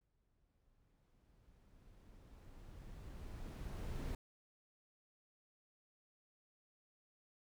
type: noise with exponential growth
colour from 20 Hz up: brown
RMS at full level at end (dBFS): -41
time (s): 0.01-4.15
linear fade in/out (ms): 2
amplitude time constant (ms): 900
effects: none